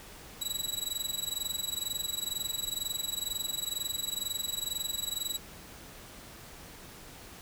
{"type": "tone with amplitude modulation", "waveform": "20% pulse", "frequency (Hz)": 3905, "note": "B7", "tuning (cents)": -20, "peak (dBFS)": -23, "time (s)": [0.41, 5.38], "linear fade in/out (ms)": 10, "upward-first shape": "sine", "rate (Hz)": 22.1, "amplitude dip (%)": 90, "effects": ["pink hiss -49 dBFS RMS until 7.41 s"]}